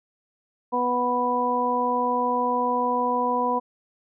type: harmonic tone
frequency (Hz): 246.6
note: B3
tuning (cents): -2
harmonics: 1 / 2 / 3 / 4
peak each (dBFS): -29 / -27 / -29 / -23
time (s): 0.72-3.6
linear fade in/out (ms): 20
effects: none